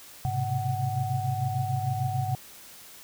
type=tone cluster; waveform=sine; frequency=104.2 / 126.3 / 133 / 747 Hz; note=G#2 / B2 / C3 / F#5; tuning=+6 / +39 / +29 / +16 cents; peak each=-31 dBFS; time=0.25-2.35 s; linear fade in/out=0 ms; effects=white hiss -48 dBFS RMS until 3.03 s